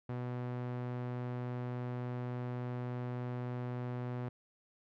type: tone with low-pass filter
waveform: sawtooth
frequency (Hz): 123.47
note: B2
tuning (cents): 0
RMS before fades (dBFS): -39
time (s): 0.09-4.29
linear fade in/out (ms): 5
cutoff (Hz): 1700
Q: 0.57
effects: none